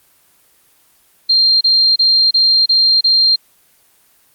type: tone bursts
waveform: sine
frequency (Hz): 4186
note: C8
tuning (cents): 0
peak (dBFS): -8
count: 6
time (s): 1.29-3.36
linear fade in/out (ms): 10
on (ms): 320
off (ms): 30
effects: white hiss -53 dBFS RMS until 4.34 s + Opus 24 kbps